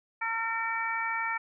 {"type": "harmonic tone with a mistuned harmonic", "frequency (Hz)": 454, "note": "A#4", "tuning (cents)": -46, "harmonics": [2, 3, 4, 5], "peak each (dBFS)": [-34, -34, -34, -34], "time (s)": [0.21, 1.38], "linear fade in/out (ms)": 10, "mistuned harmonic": 5, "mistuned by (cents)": 18, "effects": []}